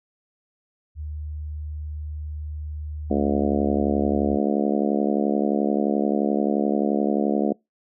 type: tone with pitch glide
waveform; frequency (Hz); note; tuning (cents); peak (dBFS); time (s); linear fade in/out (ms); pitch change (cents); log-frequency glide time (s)
sine; 75.6 to 77.77; D#2 to D#2; -49 to 0; -29; 0.95-4.39; 50; +49; 3.07-3.49
type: harmonic tone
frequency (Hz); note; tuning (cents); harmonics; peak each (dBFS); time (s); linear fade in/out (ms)
71.5; D2; -46; 3 / 4 / 5 / 6 / 7 / 8 / 9 / 10; -23 / -25 / -27 / -29 / -30 / -31 / -32 / -33; 3.1-7.53; 10
effects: noise-tail reverb RT60 0.2 s tail -26 dB re dry